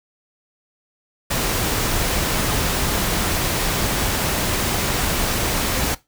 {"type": "noise", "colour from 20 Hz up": "pink", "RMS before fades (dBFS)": -21, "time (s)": [1.3, 5.95], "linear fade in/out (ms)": 10, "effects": ["noise-tail reverb RT60 0.2 s tail -18 dB re dry"]}